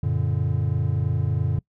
triangle chord, Gb augmented, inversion none, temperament just, 92.5 / 115.62 / 144.53 Hz, Gb2 / Bb2 / D3, 0 / -14 / -27 cents, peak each -23 dBFS, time 0.03-1.59 s, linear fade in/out 5 ms, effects noise-tail reverb RT60 0.1 s tail -24 dB re dry

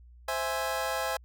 25% pulse chord, C augmented, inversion none, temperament equal, 523.3 / 659.3 / 830.6 Hz, C5 / E5 / G#5, 0 / 0 / 0 cents, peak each -30 dBFS, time 0.28-1.17 s, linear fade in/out 5 ms, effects added 60 Hz sine -50 dBFS peak until 1.24 s

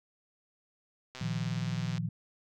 click train, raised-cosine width 0.2 ms, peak -26 dBFS, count 108, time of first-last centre 1.15-1.979 s, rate 129 Hz
sine chord, Bb suspended fourth, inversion none, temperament equal with one note detuned, 115.27 / 155.56 / 174.61 Hz, Bb2 / Eb3 / F3, -19 / 0 / 0 cents, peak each -35 dBFS, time 1.21-2.09 s, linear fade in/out 5 ms
effects none

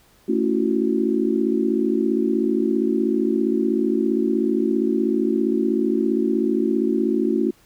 sine chord, F# minor seventh, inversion first, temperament just, 222 / 277.5 / 333 / 370 Hz, A3 / C#4 / E4 / F#4, +16 / +2 / +18 / 0 cents, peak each -23 dBFS, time 0.28-7.51 s, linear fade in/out 10 ms, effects pink hiss -56 dBFS RMS until 7.65 s

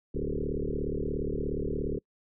sine tone with frequency modulation, 214.3 Hz, A3, 45 cents flat, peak -28 dBFS, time 0.14-1.99 s, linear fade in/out 10 ms, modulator 37 Hz, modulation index 6.5, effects noise-tail reverb RT60 0.1 s tail -26 dB re dry

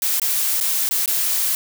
blue noise with dropouts, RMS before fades -20 dBFS, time 0.02-1.55 s, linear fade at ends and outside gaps 1 ms, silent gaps 0.198-0.217 / 0.602-0.61 / 0.89-0.91 / 1.059-1.077 s, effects none

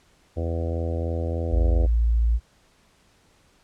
harmonic tone, 83.3 Hz, E2, 19 cents sharp, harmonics 1 / 2 / 3 / 4 / 5 / 6 / 7 / 8 / 9, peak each -25 / -39 / -36 / -35 / -38 / -33 / -37 / -41 / -45 dBFS, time 0.36-1.87 s, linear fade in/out 20 ms
sine tone, 57.1 Hz, A#1, 35 cents flat, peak -17 dBFS, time 1.5-2.4 s, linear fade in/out 50 ms
effects pink hiss -60 dBFS RMS until 3.63 s + low-pass 9000 Hz 12 dB/octave

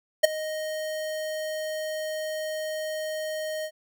square tone with ADSR envelope, 622.3 Hz, D#5, in tune, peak -11 dBFS, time 0.23-3.71 s, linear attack 15 ms, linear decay 11 ms, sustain -19 dB, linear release 64 ms, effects none

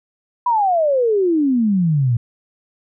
sine exponential sweep, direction down, 1000 to 113.1 Hz, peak -13 dBFS, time 0.46-2.17 s, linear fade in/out 5 ms, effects none

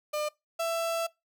35% pulse tone pair in turn, 601 / 665.5 Hz, D5 / E5, +40 / +16 cents, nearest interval major second, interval 176 cents, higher second, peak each -27 / -26 dBFS, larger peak second, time 0.13-0.29 / 0.59-1.07 s, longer second, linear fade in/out 10 ms, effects noise-tail reverb RT60 0.2 s tail -22 dB re dry

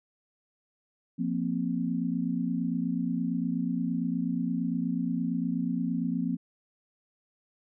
sine chord, F suspended fourth, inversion none, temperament equal, 174.61 / 233.1 / 261.6 Hz, F3 / Bb3 / C4, 0 / 0 / 0 cents, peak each -31 dBFS, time 1.18-6.37 s, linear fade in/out 20 ms, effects none

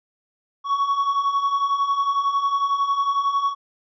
triangle beating tone pair, 1108.7 / 1119.7 Hz, C#6 / C#6, 0 / +17 cents, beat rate 11 Hz, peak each -24 / -18 dBFS, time 0.64-3.55 s, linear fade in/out 50 ms, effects resampled to 16000 Hz

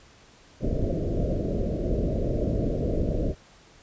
pink low-pass noise, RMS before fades -26 dBFS, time 0.6-3.35 s, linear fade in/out 50 ms, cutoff 650 Hz, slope 96 dB/octave, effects pink hiss -54 dBFS RMS until 3.82 s + resampled to 16000 Hz

